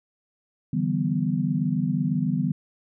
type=chord; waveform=sine; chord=E minor seventh; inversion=third; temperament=equal with one note detuned; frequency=146.83 / 164.81 / 192.85 / 246.9 Hz; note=D3 / E3 / G3 / B3; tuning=0 / 0 / -28 / 0 cents; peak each=-27 dBFS; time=0.73-2.52 s; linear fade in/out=5 ms; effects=none